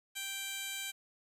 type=tone with high-pass filter; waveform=15% pulse; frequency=784 Hz; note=G5; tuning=in tune; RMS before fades=-40 dBFS; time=0.15-0.92 s; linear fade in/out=20 ms; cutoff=2800 Hz; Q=0.62; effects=resampled to 32000 Hz + 10-bit